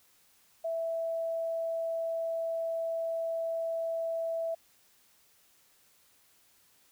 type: tone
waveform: sine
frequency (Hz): 659.3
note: E5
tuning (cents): 0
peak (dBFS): -30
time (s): 0.64-4.55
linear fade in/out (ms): 10
effects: white hiss -65 dBFS RMS until 6.91 s